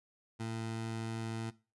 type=tone; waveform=20% pulse; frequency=112.9 Hz; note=A2; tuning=45 cents sharp; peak=-32 dBFS; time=0.39-1.51 s; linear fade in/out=20 ms; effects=noise-tail reverb RT60 0.3 s tail -18 dB re dry + resampled to 24000 Hz